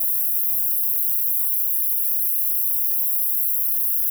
white high-pass noise, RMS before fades -21 dBFS, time 0-4.1 s, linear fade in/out 5 ms, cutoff 11000 Hz, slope 96 dB/octave, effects none

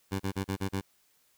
15% pulse tone bursts, 96.8 Hz, G2, 21 cents flat, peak -23 dBFS, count 6, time 0.11-0.813 s, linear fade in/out 20 ms, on 88 ms, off 35 ms, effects white hiss -68 dBFS RMS until 1.37 s

